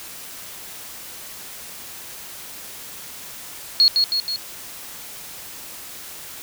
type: tone with echo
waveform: sine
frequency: 4319 Hz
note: C#8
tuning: 46 cents flat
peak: -10 dBFS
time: 3.8-3.88 s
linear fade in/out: 0 ms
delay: 160 ms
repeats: 3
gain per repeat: -4 dB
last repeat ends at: 4.36 s
effects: white hiss -37 dBFS RMS until 6.42 s